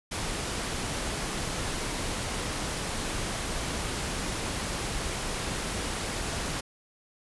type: noise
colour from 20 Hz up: pink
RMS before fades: -32 dBFS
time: 0.11-6.61 s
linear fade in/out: 10 ms
effects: resampled to 24000 Hz